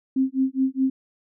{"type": "tone with tremolo", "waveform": "sine", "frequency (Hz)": 264.4, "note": "C4", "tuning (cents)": 18, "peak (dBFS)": -16, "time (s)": [0.16, 0.9], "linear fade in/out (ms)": 5, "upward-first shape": "sine", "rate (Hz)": 4.8, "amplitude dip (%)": 100, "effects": []}